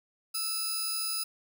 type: tone pair together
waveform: 10% pulse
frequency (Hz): 1318.5 / 4968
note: E6 / D#8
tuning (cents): 0 / -3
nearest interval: octave + major seventh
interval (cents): 2297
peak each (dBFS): -31 / -24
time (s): 0.34-1.24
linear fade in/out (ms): 10
effects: none